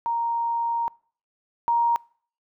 sine tone pair in turn, 932.3 / 938.2 Hz, A#5 / A#5, 0 / +11 cents, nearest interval unison, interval 11 cents, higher second, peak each -22 / -18 dBFS, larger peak second, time 0.06-0.88 / 1.68-1.96 s, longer first, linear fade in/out 0 ms, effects noise-tail reverb RT60 0.5 s tail -25 dB re dry

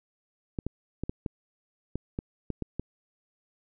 clicks, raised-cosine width 3 ms, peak -18 dBFS, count 10, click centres 0.588 / 0.666 / 1.036 / 1.095 / 1.262 / 1.956 / 2.189 / 2.503 / 2.623 / 2.796 s, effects none

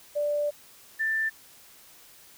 sine tone pair in turn, 587.3 / 1775.7 Hz, D5 / A6, 0 / +15 cents, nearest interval octave + perfect fifth, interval 1915 cents, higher second, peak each -24 dBFS, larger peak neither, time 0.15-0.51 / 0.99-1.3 s, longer first, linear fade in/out 20 ms, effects white hiss -53 dBFS RMS until 2.37 s

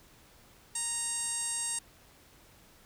5% pulse tone with low-pass filter, 932.3 Hz, A#5, in tune, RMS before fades -34 dBFS, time 0.75-1.79 s, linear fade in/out 5 ms, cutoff 8600 Hz, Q 8.1, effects pink hiss -59 dBFS RMS until 2.85 s

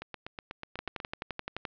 two click trains, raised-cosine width 0.3 ms, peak -18 / -22 dBFS, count 11 / 9, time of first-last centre 0.79-1.652 / 0.02-1.002 s, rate 11.6 / 8.15 Hz, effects low-pass 4000 Hz 12 dB/octave

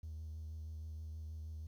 triangle tone with vibrato, 78.5 Hz, D#2, 16 cents sharp, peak -40 dBFS, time 0.03-1.67 s, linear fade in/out 5 ms, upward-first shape triangle, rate 6.3 Hz, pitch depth 27 cents each way, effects tanh soft clip ceiling -39 dBFS + 12-bit

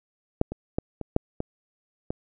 clicks, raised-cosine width 2 ms, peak -6 / -19 / -11 / -19 / -6 / -15 / -15 dBFS, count 7, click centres 0.414 / 0.52 / 0.785 / 1.013 / 1.164 / 1.404 / 2.105 s, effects none

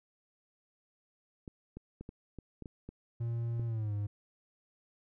clicks, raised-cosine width 3 ms, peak -31 dBFS, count 9, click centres 1.478 / 1.77 / 2.01 / 2.091 / 2.387 / 2.623 / 2.658 / 2.89 / 3.596 s
triangle tone with pitch glide, 116.9 to 102.95 Hz, A#2 to G#2, +5 to -15 cents, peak -30 dBFS, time 3.2-4.07 s, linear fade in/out 10 ms, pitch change -220 cents, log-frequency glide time 3.66-3.93 s
effects none

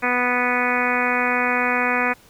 harmonic tone, 246.9 Hz, B3, in tune, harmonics 1 / 2 / 3 / 4 / 5 / 6 / 7 / 8 / 9 / 10, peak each -27 / -27 / -27 / -27 / -27 / -27 / -27 / -27 / -27 / -27 dBFS, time 0.02-2.14 s, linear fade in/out 20 ms, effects pink hiss -51 dBFS RMS until 2.29 s

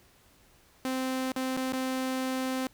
sawtooth tone with dropouts, 260 Hz, C4, 11 cents flat, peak -25 dBFS, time 0.85-2.67 s, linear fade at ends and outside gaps 0 ms, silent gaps 1.318-1.363 / 1.567-1.573 / 1.723-1.733 s, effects pink hiss -61 dBFS RMS until 2.73 s

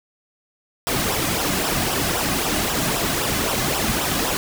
pink noise with flanger, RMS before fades -22 dBFS, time 0.87-4.37 s, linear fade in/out 0 ms, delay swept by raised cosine 0.45 to 2.25 ms, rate 3.8 Hz, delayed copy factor -0.65, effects none

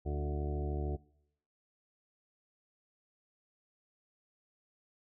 harmonic tone with a mistuned harmonic, 73.42 Hz, D2, in tune, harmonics 1 / 2 / 3 / 4 / 5 / 6 / 8 / 9 / 10, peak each -34 / -41 / -50 / -46 / -42 / -46 / -51 / -51 / -48 dBFS, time 0.05-0.97 s, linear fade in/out 20 ms, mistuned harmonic 4, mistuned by +16 cents, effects noise-tail reverb RT60 0.8 s tail -24 dB re dry

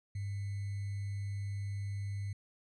sine tone with sample-and-hold, 100 Hz, G2, 35 cents sharp, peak -35 dBFS, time 0.15-2.33 s, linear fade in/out 5 ms, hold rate 2100 Hz, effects resampled to 24000 Hz

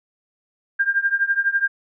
sine tone with tremolo, 1600 Hz, G6, 35 cents sharp, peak -13 dBFS, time 0.79-1.68 s, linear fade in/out 10 ms, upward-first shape triangle, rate 12 Hz, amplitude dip 95%, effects none

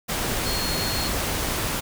sine tone in noise, 4300 Hz, C8, 47 cents sharp, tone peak -29 dBFS, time 0.45-1.09 s, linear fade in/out 20 ms, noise pink, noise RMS -26 dBFS, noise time 0.08-1.81 s, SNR -6 dB, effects none

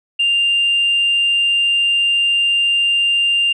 sine tone, 2794 Hz, F7, in tune, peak -11 dBFS, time 0.19-3.53 s, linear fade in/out 10 ms, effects tanh soft clip ceiling -9 dBFS

